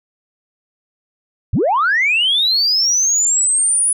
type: linear sweep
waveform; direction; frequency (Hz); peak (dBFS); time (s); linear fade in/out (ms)
sine; up; 58.27 to 9956; -11; 1.53-3.93; 5
effects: tanh soft clip ceiling -8 dBFS